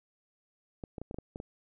clicks, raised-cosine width 2 ms, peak -26 dBFS, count 8, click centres 0.838 / 0.982 / 1.016 / 1.111 / 1.144 / 1.186 / 1.359 / 1.401 s, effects none

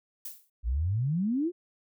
violet noise with exponential decay, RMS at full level -35 dBFS, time 0.25-0.5 s, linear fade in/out 5 ms, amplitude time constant 54 ms
sine exponential sweep, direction up, 53.2 to 370 Hz, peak -25 dBFS, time 0.63-1.52 s, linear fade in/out 50 ms
effects none

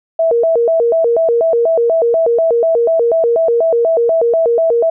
sine tone with vibrato, 554.4 Hz, C#5, in tune, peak -9 dBFS, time 0.19-4.9 s, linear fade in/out 5 ms, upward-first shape square, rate 4.1 Hz, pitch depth 290 cents each way, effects none

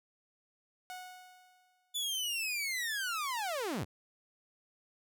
sawtooth tone with exponential decay, 734 Hz, F#5, 14 cents flat, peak -37 dBFS, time 0.9-2.05 s, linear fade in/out 0 ms, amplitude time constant 250 ms
sawtooth linear sweep, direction down, 3501 to 65.41 Hz, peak -30 dBFS, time 1.94-3.85 s, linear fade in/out 20 ms
effects none

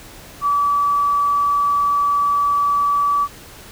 sine tone, 1150 Hz, D6, 37 cents flat, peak -14 dBFS, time 0.41-3.28 s, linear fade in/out 50 ms, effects pink hiss -40 dBFS RMS until 3.71 s

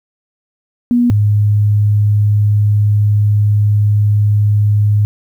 sine tone pair in turn, 241.4 / 104.23 Hz, B3 / G#2, -39 / +7 cents, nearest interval octave + minor third, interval 1454 cents, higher first, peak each -8 dBFS, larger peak neither, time 0.91-1.1 / 1.1-5.05 s, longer second, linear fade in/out 0 ms, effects 8-bit

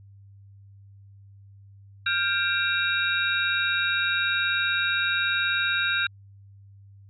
sine tone cluster, 1403 / 1582 / 2379 / 2714 / 3782 Hz, F6 / G6 / D7 / E7 / A#7, +8 / +15 / +22 / +50 / +24 cents, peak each -28 / -26 / -32 / -32 / -28 dBFS, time 2.06-6.07 s, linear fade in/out 5 ms, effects added 99 Hz sine -47 dBFS peak until 7.09 s

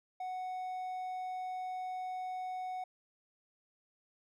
triangle tone, 740 Hz, F#5, in tune, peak -35 dBFS, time 0.2-2.84 s, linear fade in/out 5 ms, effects none

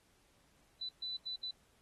sine tone bursts at uneven times, 3989 Hz, B7, 17 cents sharp, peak -38 dBFS, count 4, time 0.81-0.89 / 1.02-1.17 / 1.26-1.36 / 1.43-1.51 s, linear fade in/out 5 ms, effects pink hiss -71 dBFS RMS until 1.81 s + AAC 32 kbps

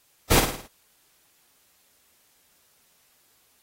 pink noise with echo, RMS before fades -18 dBFS, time 0.3-0.41 s, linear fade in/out 20 ms, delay 54 ms, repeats 5, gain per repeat -6 dB, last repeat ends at 0.68 s, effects white hiss -63 dBFS RMS until 3.62 s + AAC 48 kbps

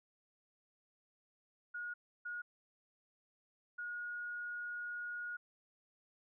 sine tone bursts at uneven times, 1442 Hz, F#6, 45 cents flat, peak -40 dBFS, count 3, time 1.74-1.94 / 2.25-2.42 / 3.78-5.37 s, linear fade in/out 10 ms, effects none

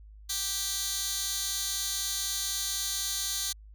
15% pulse tone with high-pass filter, 392 Hz, G4, in tune, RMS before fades -32 dBFS, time 0.29-3.53 s, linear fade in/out 10 ms, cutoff 4800 Hz, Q 1.3, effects added 52 Hz sine -47 dBFS peak until 3.74 s

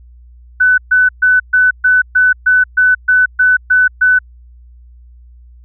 sine tone bursts, 1500 Hz, F#6, 23 cents sharp, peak -6 dBFS, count 12, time 0.6-4.19 s, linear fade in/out 10 ms, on 180 ms, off 130 ms, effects added 60 Hz sine -37 dBFS peak until 5.64 s

